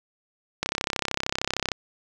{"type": "click train", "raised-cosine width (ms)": 0.2, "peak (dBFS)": -7, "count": 37, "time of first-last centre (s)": [0.63, 1.718], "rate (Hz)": 33.1, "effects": []}